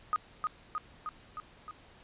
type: tone with echo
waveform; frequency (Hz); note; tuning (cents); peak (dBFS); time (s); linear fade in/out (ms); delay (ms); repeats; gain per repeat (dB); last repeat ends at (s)
sine; 1244.5; D#6; 0; -25; 0.13-0.16; 0; 310; 5; -3; 1.71
effects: pink hiss -57 dBFS RMS until 2.03 s + resampled to 8000 Hz